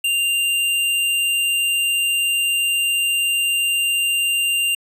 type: tone with sample-and-hold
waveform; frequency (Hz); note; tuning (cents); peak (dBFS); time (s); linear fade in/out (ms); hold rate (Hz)
sine; 2788; F7; -4; -16; 0.04-4.75; 5; 11025
effects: resampled to 32000 Hz